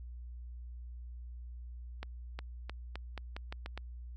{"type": "accelerating click train", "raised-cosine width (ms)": 0.3, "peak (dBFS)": -25, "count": 9, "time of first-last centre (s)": [2.03, 3.776], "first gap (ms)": 360, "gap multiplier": 0.85, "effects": ["added 60 Hz sine -43 dBFS peak until 4.16 s"]}